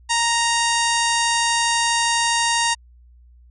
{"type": "harmonic tone with a mistuned harmonic", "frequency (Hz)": 932.3, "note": "A#5", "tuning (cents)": 0, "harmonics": [1, 2, 3, 4, 5, 6, 7, 8, 9, 10], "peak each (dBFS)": [-21, -24, -26, -27, -28, -29, -29, -30, -31, -31], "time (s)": [0.09, 2.75], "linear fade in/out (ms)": 20, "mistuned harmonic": 8, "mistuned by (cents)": -52, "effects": ["added 60 Hz sine -46 dBFS peak until 3.5 s"]}